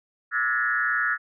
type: tone with frequency modulation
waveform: sine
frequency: 1565 Hz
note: G6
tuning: 3 cents flat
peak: -21 dBFS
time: 0.31-1.18 s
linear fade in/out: 50 ms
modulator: 123 Hz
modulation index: 2.1
effects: none